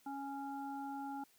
harmonic tone, 277.2 Hz, C#4, in tune, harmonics 1 / 3 / 5, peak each -44 / -43 / -54 dBFS, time 0.06-1.24 s, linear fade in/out 5 ms, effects white hiss -69 dBFS RMS until 1.38 s

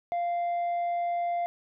sine tone with tanh clipping, 695 Hz, F5, 9 cents flat, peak -27 dBFS, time 0.12-1.46 s, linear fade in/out 0 ms, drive 3 dB, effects none

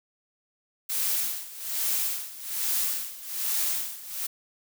blue noise with tremolo, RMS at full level -26 dBFS, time 0.89-4.27 s, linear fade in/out 10 ms, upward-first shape sine, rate 1.2 Hz, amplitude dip 85%, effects none

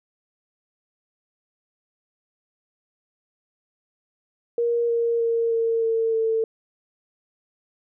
sine tone with pitch steps, 471.2 / 466.3 / 461.5 / 456.7 / 452 / 447.3 Hz, A#4 / A#4 / A#4 / A#4 / A4 / A4, +19 / +1 / -17 / -36 / +47 / +28 cents, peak -19 dBFS, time 4.58-6.44 s, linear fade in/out 2 ms, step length 310 ms, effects none

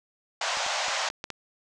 pink band-pass noise, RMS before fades -29 dBFS, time 0.41-1.09 s, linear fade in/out 5 ms, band 590 to 7200 Hz, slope 48 dB/octave
clicks, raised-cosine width 0.2 ms, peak -16 dBFS, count 6, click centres 0.572 / 0.664 / 0.883 / 1.101 / 1.241 / 1.303 s
effects none

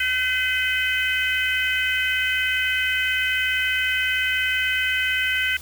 harmonic tone, 509 Hz, C5, 48 cents flat, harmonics 3 / 4 / 5 / 6, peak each -24 / -25 / -26 / -27 dBFS, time 0-5.57 s, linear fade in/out 5 ms, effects added 71 Hz sine -42 dBFS peak until 5.61 s + white hiss -42 dBFS RMS until 5.61 s

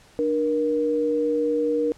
sine tone pair together, 298.5 / 473.9 Hz, D4 / A#4, +28 / +28 cents, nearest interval minor sixth, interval 800 cents, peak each -25 / -21 dBFS, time 0.19-1.92 s, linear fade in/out 0 ms, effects pink hiss -53 dBFS RMS until 1.97 s + low-pass 9000 Hz 12 dB/octave

